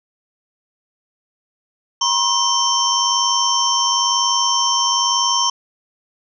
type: tone cluster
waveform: sine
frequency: 964 / 1065 / 3103 / 5480 / 6150 Hz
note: B5 / C6 / G7 / F8 / G8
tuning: -42 / +30 / -18 / -34 / -34 cents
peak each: -21 dBFS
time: 2.01-5.5 s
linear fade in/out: 5 ms
effects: none